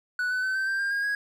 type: tone with pitch steps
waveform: triangle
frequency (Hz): 1480 / 1503.3 / 1526.9 / 1550.9 / 1575.3 / 1600 / 1625.2 / 1650.7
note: F#6 / F#6 / G6 / G6 / G6 / G6 / G#6 / G#6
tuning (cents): 0 / +27 / -46 / -19 / +8 / +35 / -38 / -11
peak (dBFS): -23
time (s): 0.19-1.15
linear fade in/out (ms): 2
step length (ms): 120
effects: none